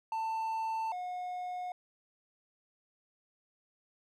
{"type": "tone pair in turn", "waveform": "triangle", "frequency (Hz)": [891, 723.9], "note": ["A5", "F#5"], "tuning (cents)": [22, -38], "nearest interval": "major third", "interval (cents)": 360, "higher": "first", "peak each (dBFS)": [-30, -34], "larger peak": "first", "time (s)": [[0.12, 0.92], [0.92, 1.72]], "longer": "neither", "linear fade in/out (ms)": 2, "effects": []}